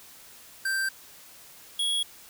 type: tone pair in turn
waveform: square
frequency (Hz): 1568 / 3330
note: G6 / G#7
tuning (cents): 0 / +4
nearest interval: octave + minor second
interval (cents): 1304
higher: second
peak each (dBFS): -26 / -25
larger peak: second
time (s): 0.65-0.89 / 1.79-2.03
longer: neither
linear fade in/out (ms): 5
effects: white hiss -50 dBFS RMS until 2.29 s